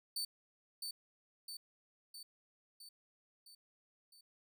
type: tone with echo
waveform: sawtooth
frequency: 4540 Hz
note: C#8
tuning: 41 cents sharp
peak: -34 dBFS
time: 0.16-0.25 s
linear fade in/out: 5 ms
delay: 660 ms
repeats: 6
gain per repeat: -4 dB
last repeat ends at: 4.21 s
effects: none